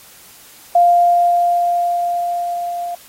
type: tone with level ramp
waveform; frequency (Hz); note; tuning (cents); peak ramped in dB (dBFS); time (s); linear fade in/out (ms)
sine; 698.5; F5; 0; -7 to -21; 0.75-2.95; 5
effects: white hiss -43 dBFS RMS until 3.08 s + AAC 48 kbps